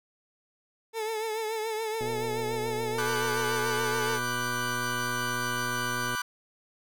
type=tone with vibrato; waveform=30% pulse; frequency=440 Hz; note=A4; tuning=in tune; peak=-27 dBFS; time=0.93-4.2 s; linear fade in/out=50 ms; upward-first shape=triangle; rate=7 Hz; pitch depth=63 cents each way
type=click train; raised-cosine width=2 ms; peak=-26 dBFS; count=506; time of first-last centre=2.01-6.149 s; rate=122 Hz
type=chord; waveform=40% pulse; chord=G major seventh; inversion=first; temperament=equal; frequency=987.8 / 1174.7 / 1480 / 1568 Hz; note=B5 / D6 / F#6 / G6; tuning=0 / 0 / 0 / 0 cents; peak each=-36 / -34 / -32 / -36 dBFS; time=2.98-6.22 s; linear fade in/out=5 ms
effects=none